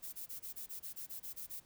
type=noise bursts; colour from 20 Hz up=violet; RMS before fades=-45 dBFS; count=12; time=0.02-1.604 s; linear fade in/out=20 ms; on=110 ms; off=24 ms; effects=pink hiss -67 dBFS RMS until 1.65 s